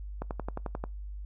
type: click train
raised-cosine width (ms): 1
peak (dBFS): -20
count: 8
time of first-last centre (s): 0.22-0.839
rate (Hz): 11.3
effects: noise-tail reverb RT60 0.2 s tail -24 dB re dry + added 50 Hz sine -37 dBFS peak until 1.25 s